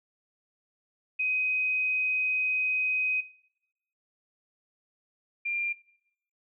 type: tone pair in turn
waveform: sine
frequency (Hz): 2515 / 2389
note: D#7 / D7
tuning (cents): +18 / +29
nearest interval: minor second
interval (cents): 89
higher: first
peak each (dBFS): -25 / -28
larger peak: first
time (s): 1.19-3.21 / 5.45-5.73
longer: first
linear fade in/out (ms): 10
effects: noise-tail reverb RT60 0.8 s tail -19 dB re dry